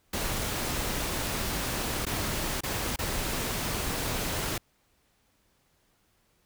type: noise with dropouts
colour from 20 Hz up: pink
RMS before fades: -31 dBFS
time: 0.13-4.58 s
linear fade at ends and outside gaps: 5 ms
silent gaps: 2.053-2.065 / 2.608-2.634 / 2.961-2.988 s
effects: pink hiss -69 dBFS RMS until 6.45 s